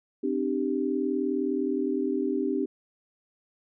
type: chord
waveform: sine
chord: C suspended second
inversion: none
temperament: equal with one note detuned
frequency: 261.6 / 301.1 / 392 Hz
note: C4 / D4 / G4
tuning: 0 / +43 / 0 cents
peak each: -29 dBFS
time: 0.23-2.66 s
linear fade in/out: 10 ms
effects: none